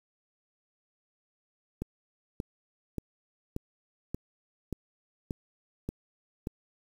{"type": "click train", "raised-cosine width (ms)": 3, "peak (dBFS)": -20, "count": 9, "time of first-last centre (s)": [1.82, 6.471], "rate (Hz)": 1.72, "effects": ["8-bit"]}